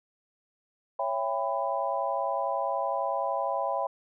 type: chord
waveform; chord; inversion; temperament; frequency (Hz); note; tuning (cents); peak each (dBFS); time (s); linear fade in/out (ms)
sine; C# half-diminished seventh; none; just; 554.4 / 665.2 / 798.3 / 997.9; C#5 / E5 / G5 / B5; 0 / +16 / +31 / +18; -32; 0.99-3.87; 5
effects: none